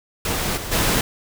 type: noise with level steps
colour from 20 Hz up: pink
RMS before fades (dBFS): -23 / -30 / -19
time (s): 0.25-1.01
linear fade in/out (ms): 2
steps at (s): 0.56 / 0.71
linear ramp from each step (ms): 20
effects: none